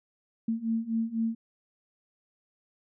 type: beating tone pair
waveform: sine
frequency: 224.1 / 228.1 Hz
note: A3 / A#3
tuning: +32 / -37 cents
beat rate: 4 Hz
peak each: -31 / -29 dBFS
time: 0.48-1.35 s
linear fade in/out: 5 ms
effects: none